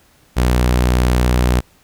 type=tone with vibrato; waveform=sawtooth; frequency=61.5 Hz; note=B1; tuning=7 cents flat; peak=-8 dBFS; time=0.36-1.61 s; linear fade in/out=20 ms; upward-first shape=triangle; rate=20 Hz; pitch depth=13 cents each way; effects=pink hiss -53 dBFS RMS until 1.83 s